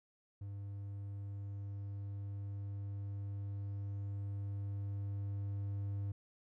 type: tone with level ramp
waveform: triangle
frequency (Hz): 100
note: G2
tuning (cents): +35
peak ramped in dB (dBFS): -40 to -34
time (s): 0.41-6.12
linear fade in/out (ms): 5
effects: none